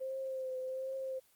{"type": "tone with vibrato", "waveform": "sine", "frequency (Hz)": 523.3, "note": "C5", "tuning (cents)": 0, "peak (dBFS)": -36, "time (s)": [0, 1.2], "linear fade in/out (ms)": 20, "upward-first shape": "triangle", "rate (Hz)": 1.3, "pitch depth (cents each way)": 34, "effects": ["white hiss -68 dBFS RMS until 1.35 s", "Opus 24 kbps"]}